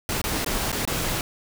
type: noise with dropouts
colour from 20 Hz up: pink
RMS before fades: -26 dBFS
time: 0.09-1.21 s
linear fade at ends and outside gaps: 1 ms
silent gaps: 0.216-0.24 / 0.446-0.462 / 0.718-0.727 / 0.852-0.875 s
effects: none